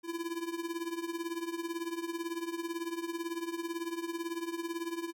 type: tone with tremolo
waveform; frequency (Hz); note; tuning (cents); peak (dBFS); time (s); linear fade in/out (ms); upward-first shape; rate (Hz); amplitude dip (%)
square; 336.4; E4; +35; -32; 0.03-5.13; 50; triangle; 18; 85
effects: none